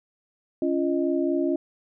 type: tone cluster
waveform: sine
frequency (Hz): 278.8 / 343.2 / 619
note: C#4 / F4 / D#5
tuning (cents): +10 / -30 / -9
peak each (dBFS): -25 / -24 / -30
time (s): 0.62-1.56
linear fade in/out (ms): 2
effects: none